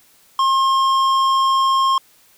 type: tone with tanh clipping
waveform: sine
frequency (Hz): 1069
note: C6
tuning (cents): +37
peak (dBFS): -15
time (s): 0.39-1.98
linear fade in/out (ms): 2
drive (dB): 12
effects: white hiss -53 dBFS RMS until 2.37 s